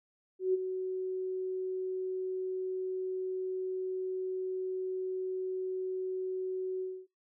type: tone with ADSR envelope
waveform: sine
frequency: 373.2 Hz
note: F#4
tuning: 15 cents sharp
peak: -23 dBFS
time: 0.39-7.07 s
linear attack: 150 ms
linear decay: 23 ms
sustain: -9 dB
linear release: 260 ms
effects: noise-tail reverb RT60 0.2 s tail -25 dB re dry